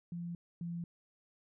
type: tone pair in turn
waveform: sine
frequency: 172.1 / 170.81 Hz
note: F3 / F3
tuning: -25 / -38 cents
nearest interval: unison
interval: 13 cents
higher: first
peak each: -38 / -37 dBFS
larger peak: second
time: 0.12-0.35 / 0.61-0.84 s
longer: neither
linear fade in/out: 2 ms
effects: none